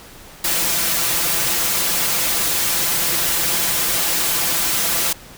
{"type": "noise with comb filter", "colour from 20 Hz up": "white", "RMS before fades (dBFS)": -19, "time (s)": [0.44, 5.13], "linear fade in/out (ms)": 5, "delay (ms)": 5.9, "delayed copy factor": 0.65, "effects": ["pink hiss -41 dBFS RMS until 5.37 s"]}